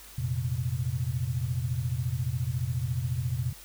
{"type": "chord", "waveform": "sine", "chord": "F suspended fourth", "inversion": "none", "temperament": "equal", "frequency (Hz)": [87.31, 116.54, 130.81], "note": ["F2", "Bb2", "C3"], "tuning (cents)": [0, 0, 0], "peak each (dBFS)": [-34, -31, -30], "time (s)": [0.18, 3.53], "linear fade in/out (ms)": 5, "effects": ["added 50 Hz sine -53 dBFS peak until 3.64 s", "white hiss -49 dBFS RMS until 3.64 s"]}